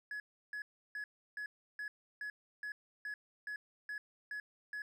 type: tone bursts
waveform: triangle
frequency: 1691 Hz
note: G#6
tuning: 31 cents sharp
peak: -37 dBFS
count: 12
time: 0.11-4.82 s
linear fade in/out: 2 ms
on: 90 ms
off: 330 ms
effects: tanh soft clip ceiling -33 dBFS